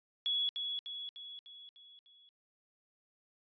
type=tone with echo; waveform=sine; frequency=3371 Hz; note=G#7; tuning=25 cents sharp; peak=-30 dBFS; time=0.26-0.49 s; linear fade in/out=0 ms; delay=300 ms; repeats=6; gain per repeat=-5 dB; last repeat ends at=2.29 s; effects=resampled to 11025 Hz